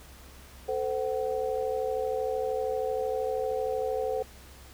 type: tone cluster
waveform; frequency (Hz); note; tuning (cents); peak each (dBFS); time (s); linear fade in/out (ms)
sine; 443.1 / 516 / 753; A4 / C5 / F#5; +12 / -24 / +30; -31 / -30 / -35; 0.68-4.23; 10
effects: added 66 Hz sine -50 dBFS peak until 4.73 s + pink hiss -52 dBFS RMS until 4.73 s